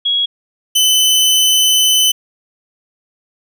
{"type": "tone pair in turn", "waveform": ["sine", "sawtooth"], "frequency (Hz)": [3322, 3029], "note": ["G#7", "F#7"], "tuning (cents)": [0, 40], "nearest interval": "major second", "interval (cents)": 160, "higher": "first", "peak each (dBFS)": [-12, -6], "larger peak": "second", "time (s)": [[0.05, 0.26], [0.75, 2.12]], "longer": "second", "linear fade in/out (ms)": 10, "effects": []}